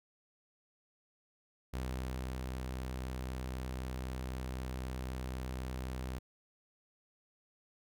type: tone with ADSR envelope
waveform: sawtooth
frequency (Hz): 63.9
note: C2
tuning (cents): -40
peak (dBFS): -32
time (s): 1.73-6.19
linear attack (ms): 12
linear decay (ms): 650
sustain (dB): -2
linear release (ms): 11
effects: none